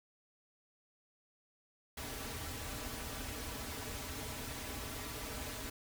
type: noise with comb filter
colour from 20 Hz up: pink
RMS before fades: -43 dBFS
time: 1.97-5.7 s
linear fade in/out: 5 ms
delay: 5.6 ms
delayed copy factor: -0.95
effects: none